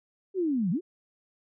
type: linear two-way sweep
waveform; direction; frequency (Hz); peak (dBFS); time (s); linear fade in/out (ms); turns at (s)
sine; down then up; 395.4 to 160 to 395.4; -24; 0.34-0.81; 50; 0.71
effects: none